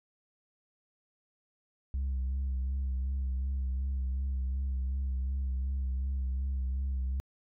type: tone with vibrato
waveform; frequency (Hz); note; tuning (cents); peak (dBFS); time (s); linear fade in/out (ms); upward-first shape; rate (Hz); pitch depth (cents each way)
sine; 66; C2; +16; -27; 1.94-7.2; 0; sine; 2.7; 41
effects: tanh soft clip ceiling -28 dBFS